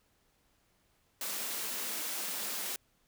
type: high-pass noise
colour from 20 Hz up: white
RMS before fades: -37 dBFS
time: 1.21-2.76 s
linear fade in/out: 2 ms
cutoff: 170 Hz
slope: 96 dB/octave
effects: pink hiss -72 dBFS RMS until 3.07 s